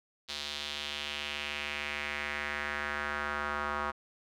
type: tone with band-pass filter sweep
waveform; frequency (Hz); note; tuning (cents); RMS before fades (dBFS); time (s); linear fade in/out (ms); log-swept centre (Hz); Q
square; 73.42; D2; 0; -36; 0.28-3.92; 20; 4000 to 1200; 2.6
effects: none